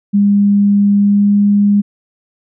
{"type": "tone with pitch glide", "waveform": "sine", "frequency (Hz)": [202.4, 203.7], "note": ["G#3", "G#3"], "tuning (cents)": [-44, -33], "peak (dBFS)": -7, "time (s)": [0.13, 1.82], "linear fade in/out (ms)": 20, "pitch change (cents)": 11, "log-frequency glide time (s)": [0.99, 1.34], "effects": []}